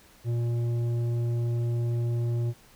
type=tone with tanh clipping; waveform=sine; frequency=118.3 Hz; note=A#2; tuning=26 cents sharp; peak=-26 dBFS; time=0.24-2.54 s; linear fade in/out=50 ms; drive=9 dB; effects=pink hiss -56 dBFS RMS until 2.75 s